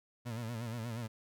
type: tone with vibrato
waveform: 30% pulse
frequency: 115.8 Hz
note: A#2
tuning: 11 cents flat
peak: -35 dBFS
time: 0.25-1.08 s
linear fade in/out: 20 ms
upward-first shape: sine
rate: 8.4 Hz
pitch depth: 94 cents each way
effects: none